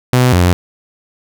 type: tone pair in turn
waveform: sawtooth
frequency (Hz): 125.8 / 88.95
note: B2 / F2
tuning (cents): +32 / +32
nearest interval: tritone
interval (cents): 600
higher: first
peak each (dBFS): -4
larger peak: neither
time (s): 0.13-0.33 / 0.33-0.53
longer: neither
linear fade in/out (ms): 0
effects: none